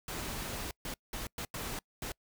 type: noise bursts at uneven times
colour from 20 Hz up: pink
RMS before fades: -39 dBFS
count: 6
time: 0.08-0.71 / 0.85-0.94 / 1.13-1.27 / 1.38-1.45 / 1.54-1.79 / 2.02-2.12 s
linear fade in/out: 2 ms
effects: noise-tail reverb RT60 0.1 s tail -26 dB re dry